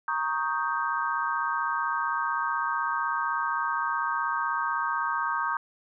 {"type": "chord", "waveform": "sine", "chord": "Eb dominant seventh", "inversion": "second", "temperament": "equal", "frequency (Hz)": [932.3, 1108.7, 1244.5, 1568], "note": ["Bb5", "Db6", "Eb6", "G6"], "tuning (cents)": [0, 0, 0, 0], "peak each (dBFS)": -31, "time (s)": [0.08, 5.57], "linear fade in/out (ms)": 2, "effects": []}